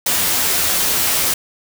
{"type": "noise with comb filter", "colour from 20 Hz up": "white", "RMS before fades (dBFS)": -17, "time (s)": [0.06, 1.34], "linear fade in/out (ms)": 5, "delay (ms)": 11, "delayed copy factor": 0.5, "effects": []}